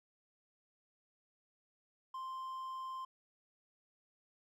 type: tone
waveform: triangle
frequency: 1046.5 Hz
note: C6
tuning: in tune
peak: -39 dBFS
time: 2.14-3.05 s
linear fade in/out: 5 ms
effects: none